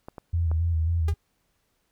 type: clicks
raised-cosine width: 1 ms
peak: -24 dBFS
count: 3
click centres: 0.085 / 0.182 / 0.515 s
type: tone with vibrato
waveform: sine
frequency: 82.41 Hz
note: E2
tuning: in tune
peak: -21 dBFS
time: 0.33-1.14 s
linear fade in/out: 10 ms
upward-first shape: square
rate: 3.7 Hz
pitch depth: 44 cents each way
type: tone with exponential decay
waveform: sawtooth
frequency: 404.7 Hz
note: G#4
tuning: 45 cents flat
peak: -27 dBFS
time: 1.08-1.16 s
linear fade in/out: 5 ms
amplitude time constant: 16 ms
effects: pink hiss -72 dBFS RMS until 1.91 s